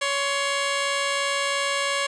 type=tone pair together; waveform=10% pulse; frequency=560 / 1057.1 Hz; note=C#5 / C6; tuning=+18 / +17 cents; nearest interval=major seventh; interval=1099 cents; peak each=-15 / -22 dBFS; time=0.01-2.07 s; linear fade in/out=10 ms; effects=resampled to 22050 Hz